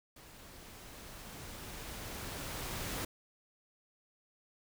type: noise with level ramp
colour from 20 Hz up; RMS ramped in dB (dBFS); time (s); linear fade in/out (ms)
pink; -55 to -38; 0.16-3.05; 5
effects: none